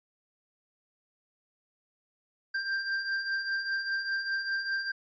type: beating tone pair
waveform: square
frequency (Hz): 1577 / 1582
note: G6 / G6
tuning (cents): +10 / +15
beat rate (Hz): 5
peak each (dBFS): -38 / -31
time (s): 2.54-4.92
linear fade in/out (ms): 10
effects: resampled to 16000 Hz